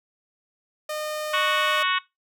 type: tone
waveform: sawtooth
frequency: 610 Hz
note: D#5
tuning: 34 cents flat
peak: -24 dBFS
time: 0.89-1.83 s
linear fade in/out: 5 ms
type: harmonic tone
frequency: 370 Hz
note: F#4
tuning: in tune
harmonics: 3 / 4 / 5 / 6 / 7 / 8 / 9 / 10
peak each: -24 / -28 / -30 / -31 / -31 / -29 / -34 / -34 dBFS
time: 1.33-1.99 s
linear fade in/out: 10 ms
effects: noise-tail reverb RT60 0.2 s tail -20 dB re dry